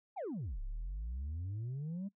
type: exponential two-way sweep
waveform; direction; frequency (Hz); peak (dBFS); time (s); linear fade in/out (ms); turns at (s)
sine; down then up; 880 to 31.95 to 205.6; -35; 0.16-2.09; 20; 0.61
effects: noise-tail reverb RT60 0.1 s tail -22 dB re dry + tanh soft clip ceiling -36 dBFS